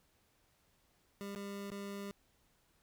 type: tone with dropouts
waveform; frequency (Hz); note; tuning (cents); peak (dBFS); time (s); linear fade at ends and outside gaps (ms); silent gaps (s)
25% pulse; 200.3; G3; +38; -38; 1.21-2.11; 0; 1.35-1.36 / 1.704-1.716
effects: pink hiss -73 dBFS RMS until 2.82 s